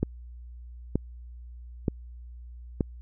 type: click train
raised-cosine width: 3 ms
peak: -11 dBFS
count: 4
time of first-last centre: 0.03-2.808 s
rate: 1.08 Hz
effects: added 60 Hz sine -41 dBFS peak until 3.01 s

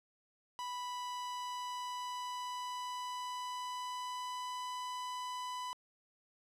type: tone with pitch glide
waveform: 45% pulse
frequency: 987.8 to 997.5 Hz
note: B5 to B5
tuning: 0 to +17 cents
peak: -39 dBFS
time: 0.59-5.73 s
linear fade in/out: 0 ms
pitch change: +17 cents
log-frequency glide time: 0.98-4.66 s
effects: low-pass 9000 Hz 12 dB/octave + 12-bit

